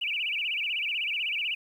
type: tone with vibrato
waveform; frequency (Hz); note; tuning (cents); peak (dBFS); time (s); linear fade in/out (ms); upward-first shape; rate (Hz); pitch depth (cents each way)
sine; 2606; E7; -20; -27; 0.01-1.55; 10; sine; 16; 230
effects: 10-bit